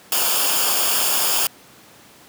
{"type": "noise with comb filter", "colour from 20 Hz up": "white", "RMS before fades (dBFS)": -19, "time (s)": [0.12, 1.47], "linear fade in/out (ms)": 2, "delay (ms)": 0.5, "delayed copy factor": -0.65, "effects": ["pink hiss -47 dBFS RMS until 2.28 s", "high-pass 150 Hz 12 dB/octave"]}